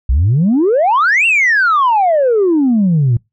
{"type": "exponential two-way sweep", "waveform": "sine", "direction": "up then down", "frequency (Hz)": [57, 2794, 111.6], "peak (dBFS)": -7, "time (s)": [0.09, 3.17], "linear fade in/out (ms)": 5, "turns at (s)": 1.26, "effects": ["noise-tail reverb RT60 0.2 s tail -26 dB re dry", "tanh soft clip ceiling -6 dBFS"]}